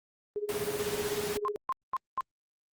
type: tone with tremolo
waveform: sine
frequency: 415.3 Hz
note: G#4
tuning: in tune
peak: -28 dBFS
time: 0.36-1.56 s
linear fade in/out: 0 ms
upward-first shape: sine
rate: 16 Hz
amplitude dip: 85%
type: high-pass noise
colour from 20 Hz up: pink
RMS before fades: -37 dBFS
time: 0.49-1.37 s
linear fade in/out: 0 ms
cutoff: 110 Hz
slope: 12 dB/octave
type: tone bursts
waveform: sine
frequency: 1054 Hz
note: C6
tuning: 12 cents sharp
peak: -27 dBFS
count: 4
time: 1.45-2.208 s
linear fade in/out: 0 ms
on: 32 ms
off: 210 ms
effects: Opus 24 kbps